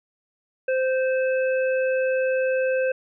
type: harmonic tone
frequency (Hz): 520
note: C5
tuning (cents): -11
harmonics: 1 / 3 / 5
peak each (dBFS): -20 / -30 / -34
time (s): 0.68-2.92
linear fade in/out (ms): 5
effects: none